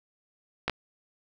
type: clicks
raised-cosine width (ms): 0.3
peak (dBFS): -11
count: 2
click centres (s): 0.68 / 0.697
effects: none